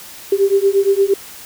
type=beating tone pair; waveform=sine; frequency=390 / 398.6 Hz; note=G4 / G4; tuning=-9 / +29 cents; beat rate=8.6 Hz; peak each=-14 dBFS; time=0.32-1.14 s; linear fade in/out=5 ms; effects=white hiss -36 dBFS RMS until 1.45 s